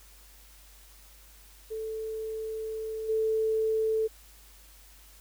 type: tone with level steps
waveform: sine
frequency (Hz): 440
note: A4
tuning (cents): 0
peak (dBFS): -32 / -24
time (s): 1.7-4.08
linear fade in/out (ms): 20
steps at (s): 3.08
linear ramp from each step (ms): 20
effects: added 50 Hz sine -54 dBFS peak until 5.2 s + white hiss -56 dBFS RMS until 5.2 s